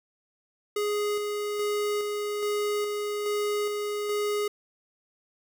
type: tone with tremolo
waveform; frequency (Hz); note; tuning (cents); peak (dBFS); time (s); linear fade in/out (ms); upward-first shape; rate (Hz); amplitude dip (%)
square; 415.3; G#4; 0; -26; 0.76-4.48; 5; square; 1.2; 30
effects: none